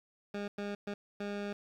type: tone bursts at uneven times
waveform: 20% pulse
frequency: 203.6 Hz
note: G#3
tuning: 34 cents flat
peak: -31 dBFS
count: 4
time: 0.34-0.48 / 0.58-0.75 / 0.87-0.94 / 1.2-1.53 s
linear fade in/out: 5 ms
effects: low-pass 4000 Hz 12 dB/octave + 11-bit